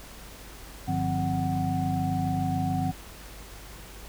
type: tone cluster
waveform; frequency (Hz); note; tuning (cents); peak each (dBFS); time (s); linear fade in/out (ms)
sine; 98.2 / 149.6 / 176.7 / 260.3 / 744; G2 / D3 / F3 / C4 / F#5; +4 / +32 / +21 / -9 / +9; -31; 0.87-2.92; 20
effects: added 50 Hz sine -46 dBFS peak until 4.08 s + pink hiss -46 dBFS RMS until 4.08 s